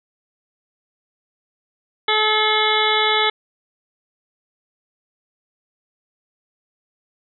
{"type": "harmonic tone", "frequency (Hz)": 430.2, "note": "A4", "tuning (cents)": -39, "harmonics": [1, 2, 3, 4, 5, 7, 8, 9], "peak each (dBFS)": [-23, -22, -23, -26, -22, -27, -22, -25], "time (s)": [2.08, 3.3], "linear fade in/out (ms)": 5, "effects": []}